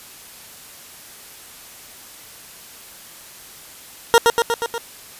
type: tone with echo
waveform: 20% pulse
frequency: 466.2 Hz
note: A#4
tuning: in tune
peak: -3 dBFS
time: 4.14-4.18 s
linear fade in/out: 0 ms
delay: 120 ms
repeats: 5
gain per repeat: -3 dB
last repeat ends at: 4.78 s
effects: white hiss -41 dBFS RMS until 5.19 s + resampled to 32000 Hz